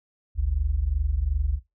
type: tone pair together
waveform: sine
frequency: 50.29 / 73 Hz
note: G1 / D2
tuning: +45 / -10 cents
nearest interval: tritone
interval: 645 cents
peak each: -24 dBFS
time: 0.35-1.6 s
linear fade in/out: 50 ms
effects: noise-tail reverb RT60 0.2 s tail -20 dB re dry